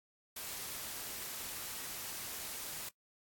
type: noise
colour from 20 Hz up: white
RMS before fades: -43 dBFS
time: 0.36-2.89 s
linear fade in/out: 5 ms
effects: noise-tail reverb RT60 0.1 s tail -21 dB re dry + AAC 64 kbps